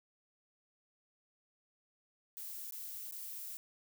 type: noise with dropouts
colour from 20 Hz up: violet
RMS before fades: -45 dBFS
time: 2.37-3.57 s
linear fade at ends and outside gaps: 0 ms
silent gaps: 2.708-2.723 / 3.111-3.123 s
effects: none